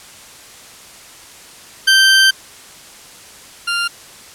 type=tone pair in turn; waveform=20% pulse; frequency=1560 / 1394.9 Hz; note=G6 / F6; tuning=-9 / -2 cents; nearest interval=major second; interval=193 cents; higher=first; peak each=-3 / -11 dBFS; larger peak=first; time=1.87-2.31 / 3.67-3.88 s; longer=first; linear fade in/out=10 ms; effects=white hiss -39 dBFS RMS until 4.34 s + low-pass 10000 Hz 12 dB/octave